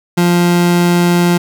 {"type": "tone", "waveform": "30% pulse", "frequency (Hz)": 174.61, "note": "F3", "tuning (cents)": 0, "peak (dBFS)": -6, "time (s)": [0.17, 1.38], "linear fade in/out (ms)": 10, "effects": []}